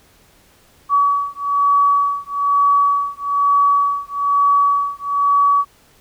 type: beating tone pair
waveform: sine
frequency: 1136 / 1137.1 Hz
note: C#6 / C#6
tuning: +42 / +44 cents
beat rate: 1.1 Hz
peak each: -16 dBFS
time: 0.89-5.65 s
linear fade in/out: 50 ms
effects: pink hiss -52 dBFS RMS until 6 s